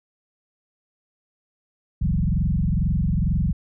sine tone with frequency modulation, 110 Hz, A2, in tune, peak -18 dBFS, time 2.01-3.53 s, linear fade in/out 10 ms, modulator 22.2 Hz, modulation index 3.5, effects none

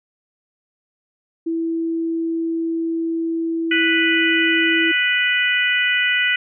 sine tone, 329.5 Hz, E4, 1 cent flat, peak -19 dBFS, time 1.46-4.92 s, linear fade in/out 10 ms
harmonic tone, 493.9 Hz, B4, in tune, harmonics 3 / 4 / 5 / 6, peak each -21 / -19 / -22 / -23 dBFS, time 3.71-6.36 s, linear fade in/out 5 ms
effects none

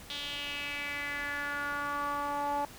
sawtooth tone with band-pass filter sweep, 287.6 Hz, D4, 36 cents flat, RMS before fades -35 dBFS, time 0.1-2.65 s, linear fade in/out 2 ms, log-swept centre 3500 to 820 Hz, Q 4.3, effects pink hiss -50 dBFS RMS until 2.78 s

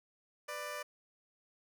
15% pulse tone pair together, 496.9 / 592 Hz, B4 / D5, +11 / +14 cents, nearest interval minor third, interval 303 cents, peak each -40 / -34 dBFS, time 0.48-0.83 s, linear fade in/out 10 ms, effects none

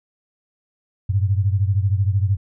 sine beating tone pair, 95.5 / 108.5 Hz, G2 / A2, -45 / -24 cents, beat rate 13 Hz, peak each -17 / -21 dBFS, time 1.09-2.37 s, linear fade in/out 10 ms, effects none

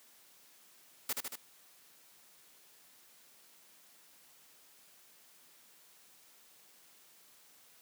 white noise with echo, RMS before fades -34 dBFS, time 1.09-1.13 s, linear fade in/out 5 ms, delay 76 ms, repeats 3, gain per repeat -3 dB, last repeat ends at 1.358 s, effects white hiss -62 dBFS RMS until 7.81 s + high-pass 150 Hz 12 dB/octave

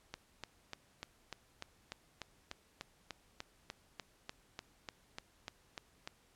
click train, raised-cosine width 0.2 ms, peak -25 dBFS, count 21, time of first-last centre 0.14-6.075 s, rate 3.37 Hz, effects pink hiss -69 dBFS RMS until 6.35 s + low-pass 12000 Hz 12 dB/octave

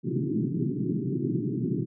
pink band-pass noise, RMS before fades -28 dBFS, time 0.03-1.86 s, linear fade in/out 50 ms, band 120 to 390 Hz, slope 96 dB/octave, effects none

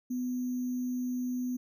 sine tone with sample-and-hold, 250.1 Hz, B3, 22 cents sharp, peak -30 dBFS, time 0.1-1.57 s, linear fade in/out 10 ms, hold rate 6300 Hz, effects none

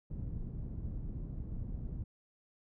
pink low-pass noise, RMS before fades -40 dBFS, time 0.1-2.04 s, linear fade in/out 5 ms, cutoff 160 Hz, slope 12 dB/octave, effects none

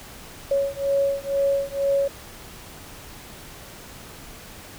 sine beating tone pair, 554.4 / 556.5 Hz, C#5 / C#5, 0 / +7 cents, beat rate 2.1 Hz, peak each -23 dBFS, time 0.51-2.08 s, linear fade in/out 5 ms, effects pink hiss -42 dBFS RMS until 4.78 s

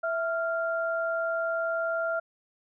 sine tone pair together, 659.3 / 1389.8 Hz, E5 / F6, 0 / -9 cents, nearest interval octave + minor second, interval 1291 cents, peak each -28 / -30 dBFS, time 0.03-2.2 s, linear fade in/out 10 ms, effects none

